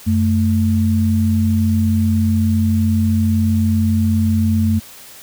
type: tone pair together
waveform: sine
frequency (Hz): 92.5 / 220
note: F#2 / A3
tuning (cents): 0 / 0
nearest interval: octave + minor third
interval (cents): 1500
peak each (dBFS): -15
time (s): 0.06-4.8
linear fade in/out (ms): 20
effects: white hiss -39 dBFS RMS until 5.22 s